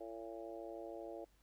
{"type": "harmonic tone with a mistuned harmonic", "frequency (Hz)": 112.9, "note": "A2", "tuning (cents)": 45, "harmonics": [3, 4, 5, 6, 7], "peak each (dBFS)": [-50, -52, -50, -52, -58], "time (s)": [0, 1.25], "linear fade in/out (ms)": 10, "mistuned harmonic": 7, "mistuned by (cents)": 50, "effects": ["added 50 Hz sine -70 dBFS peak until 1.42 s", "pink hiss -75 dBFS RMS until 1.42 s"]}